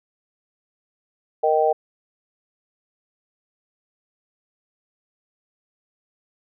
sine chord, Eb major, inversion second, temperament equal with one note detuned, 466.2 / 622.3 / 778.1 Hz, Bb4 / Eb5 / G5, 0 / 0 / -13 cents, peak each -20 dBFS, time 1.43-1.73 s, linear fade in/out 10 ms, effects none

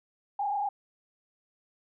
sine tone with frequency modulation, 815 Hz, G#5, 33 cents flat, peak -27 dBFS, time 0.39-0.69 s, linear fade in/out 5 ms, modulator 29.4 Hz, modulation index 1.1, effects none

